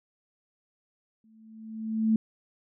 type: tone with exponential growth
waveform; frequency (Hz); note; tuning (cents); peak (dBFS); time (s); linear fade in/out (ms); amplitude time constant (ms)
sine; 220.6; A3; +5; -18; 1.24-2.16; 2; 200
effects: none